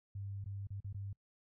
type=tone with dropouts; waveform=sine; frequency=99.2 Hz; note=G2; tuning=21 cents sharp; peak=-40 dBFS; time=0.15-1.13 s; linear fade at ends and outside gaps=5 ms; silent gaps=0.443-0.459 / 0.671-0.704 / 0.804-0.844 / 0.928-0.944 s; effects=noise-tail reverb RT60 0.1 s tail -26 dB re dry